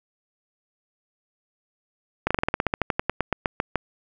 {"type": "slowing click train", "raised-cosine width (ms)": 0.5, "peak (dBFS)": -6, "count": 19, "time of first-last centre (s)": [2.27, 3.757], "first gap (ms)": 36, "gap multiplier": 1.09, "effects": []}